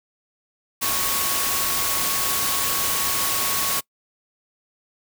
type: tone in noise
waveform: sine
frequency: 1107 Hz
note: C#6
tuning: 3 cents flat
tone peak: -31 dBFS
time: 0.81-3.81 s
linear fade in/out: 20 ms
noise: white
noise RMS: -23 dBFS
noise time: 0.81-3.81 s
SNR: -11 dB
effects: noise-tail reverb RT60 0.1 s tail -24 dB re dry